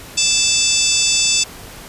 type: harmonic tone with a mistuned harmonic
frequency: 880 Hz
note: A5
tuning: in tune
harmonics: 3 / 4 / 5 / 6 / 7 / 8 / 9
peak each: -21 / -21 / -21 / -21 / -21 / -21 / -21 dBFS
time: 0.17-1.44 s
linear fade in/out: 10 ms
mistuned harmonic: 5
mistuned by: +100 cents
effects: pink hiss -36 dBFS RMS until 1.88 s + resampled to 32000 Hz